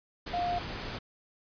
sine tone in noise, 705 Hz, F5, 16 cents sharp, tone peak -28 dBFS, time 0.33-0.59 s, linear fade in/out 10 ms, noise pink, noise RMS -38 dBFS, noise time 0.26-0.99 s, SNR +7 dB, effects resampled to 11025 Hz

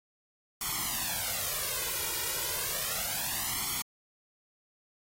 white noise with flanger, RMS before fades -33 dBFS, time 0.61-3.82 s, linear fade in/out 2 ms, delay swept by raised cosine 0.91 to 2.11 ms, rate 0.32 Hz, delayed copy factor +0.85, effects AAC 48 kbps

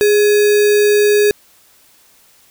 sine tone with sample-and-hold, 415.1 Hz, G#4, 1 cent flat, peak -8 dBFS, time 0.01-1.31 s, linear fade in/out 0 ms, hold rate 2100 Hz, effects white hiss -50 dBFS RMS until 2.5 s

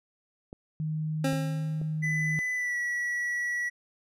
clicks, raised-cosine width 2 ms, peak -28 dBFS, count 3, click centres 0.529 / 1.331 / 1.815 s
sine tone, 155.56 Hz, D#3, in tune, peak -28 dBFS, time 0.8-2.39 s, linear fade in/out 0 ms
25% pulse tone with exponential decay, 268.3 Hz, C4, 44 cents sharp, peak -21 dBFS, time 1.24-2.03 s, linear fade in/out 5 ms, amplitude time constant 170 ms
triangle tone with pitch glide, 2000 to 1937.5 Hz, B6 to B6, +21 to -34 cents, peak -26 dBFS, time 2.02-3.7 s, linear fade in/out 20 ms, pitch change -55 cents, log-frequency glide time 2.55-2.77 s
effects resampled to 32000 Hz

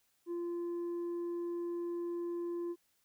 sine tone with tanh clipping, 345.1 Hz, F4, 21 cents flat, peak -36 dBFS, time 0.26-2.76 s, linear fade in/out 50 ms, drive 3 dB, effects white hiss -75 dBFS RMS until 3.04 s

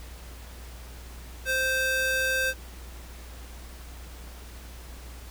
square tone with high-pass filter, 522 Hz, C5, 4 cents flat, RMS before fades -26 dBFS, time 1.45-2.54 s, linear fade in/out 50 ms, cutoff 1100 Hz, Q 2.8, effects added 60 Hz sine -41 dBFS peak until 5.3 s + pink hiss -48 dBFS RMS until 5.3 s

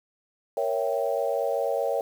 sine chord, A# diminished seventh, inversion none, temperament equal, 466.2 / 554.4 / 659.3 / 784 Hz, A#4 / C#5 / E5 / G5, 0 / 0 / 0 / 0 cents, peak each -29 / -27 / -30 / -32 dBFS, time 0.57-2.01 s, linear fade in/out 2 ms, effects 8-bit

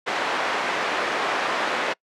white band-pass noise, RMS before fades -25 dBFS, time 0.06-1.94 s, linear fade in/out 20 ms, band 370 to 1700 Hz, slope 12 dB/octave, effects noise-tail reverb RT60 0.1 s tail -26 dB re dry + low-pass 8000 Hz 12 dB/octave

